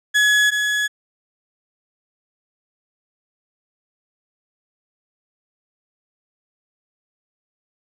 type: tone pair in turn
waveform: 35% pulse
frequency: 1690 / 1690 Hz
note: G#6 / G#6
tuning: +30 / +30 cents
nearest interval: unison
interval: 0 cents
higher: neither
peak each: -11 / -16 dBFS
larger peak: first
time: 0.14-0.51 / 0.51-0.88 s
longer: neither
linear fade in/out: 20 ms
effects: low-pass 9000 Hz 12 dB/octave